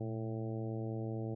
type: harmonic tone with a mistuned harmonic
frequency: 111 Hz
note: A2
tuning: 16 cents sharp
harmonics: 1 / 2 / 3 / 4 / 5 / 6 / 7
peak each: -38 / -44 / -43 / -46 / -49 / -52 / -54 dBFS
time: 0-1.35 s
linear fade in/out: 10 ms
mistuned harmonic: 1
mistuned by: +84 cents
effects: none